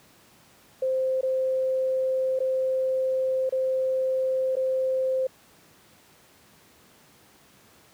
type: tone with dropouts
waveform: sine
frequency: 522 Hz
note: C5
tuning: 4 cents flat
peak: -22 dBFS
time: 0.82-5.27 s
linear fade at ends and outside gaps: 5 ms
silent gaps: 1.211-1.23 / 2.391-2.402 / 3.494-3.523 / 4.556-4.566 s
effects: pink hiss -56 dBFS RMS until 7.93 s + high-pass 100 Hz 12 dB/octave